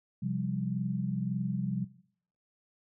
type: chord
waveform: sine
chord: C suspended fourth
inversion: none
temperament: just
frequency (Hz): 130.81 / 174.42 / 196.22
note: C3 / F3 / G3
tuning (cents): 0 / -2 / +2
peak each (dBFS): -34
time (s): 0.22-1.85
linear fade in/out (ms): 10
effects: noise-tail reverb RT60 0.6 s tail -18 dB re dry